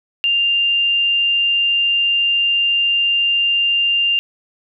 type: tone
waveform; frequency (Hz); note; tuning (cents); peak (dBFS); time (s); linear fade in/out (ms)
sine; 2794; F7; 0; -13; 0.24-4.19; 0
effects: none